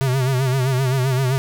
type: tone with vibrato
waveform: square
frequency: 130.8 Hz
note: C3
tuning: in tune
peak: -17 dBFS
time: 0.01-1.38 s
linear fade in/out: 0 ms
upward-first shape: sine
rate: 7.7 Hz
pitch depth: 80 cents each way
effects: none